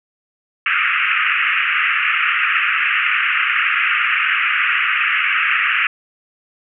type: band-pass noise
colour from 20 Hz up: white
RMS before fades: -17 dBFS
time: 0.66-5.87 s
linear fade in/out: 2 ms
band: 1200 to 2800 Hz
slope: 96 dB/octave
effects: none